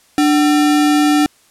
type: tone with sample-and-hold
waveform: sine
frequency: 295.9 Hz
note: D4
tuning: 13 cents sharp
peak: -9 dBFS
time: 0.18-1.26 s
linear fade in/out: 0 ms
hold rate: 1050 Hz
effects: white hiss -52 dBFS RMS until 1.5 s + low-pass 11000 Hz 12 dB/octave